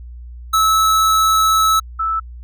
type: tone pair in turn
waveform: square / sine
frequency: 1302 / 1314.8 Hz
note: E6 / E6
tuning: -22 / -5 cents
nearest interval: unison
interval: 17 cents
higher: second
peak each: -12 / -16 dBFS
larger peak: first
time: 0.53-1.8 / 1.99-2.2 s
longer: first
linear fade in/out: 10 ms
effects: added 60 Hz sine -31 dBFS peak until 2.43 s